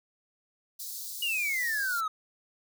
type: high-pass noise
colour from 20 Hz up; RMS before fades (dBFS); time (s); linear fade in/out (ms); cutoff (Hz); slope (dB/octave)
white; -39; 0.79-2.01; 10; 4000; 48
type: exponential sweep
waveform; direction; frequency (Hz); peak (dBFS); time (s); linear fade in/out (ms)
triangle; down; 2921 to 1246; -26; 1.22-2.08; 5
effects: none